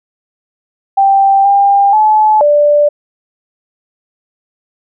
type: tone with pitch steps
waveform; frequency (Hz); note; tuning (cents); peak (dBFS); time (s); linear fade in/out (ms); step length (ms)
sine; 785 / 799 / 859 / 588; G5 / G5 / A5 / D5; +2 / +33 / -42 / +2; -5; 0.97-2.89; 10; 480
effects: none